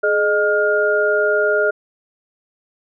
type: tone cluster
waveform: sine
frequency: 422 / 614 / 1417 Hz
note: G#4 / D#5 / F6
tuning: +28 / -23 / +25 cents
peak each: -18 dBFS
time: 0.03-1.71 s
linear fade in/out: 10 ms
effects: none